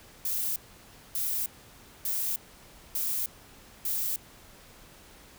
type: noise bursts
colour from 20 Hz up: violet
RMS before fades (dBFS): -30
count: 5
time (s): 0.25-4.16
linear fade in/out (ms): 2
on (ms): 310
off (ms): 590
effects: pink hiss -53 dBFS RMS until 5.38 s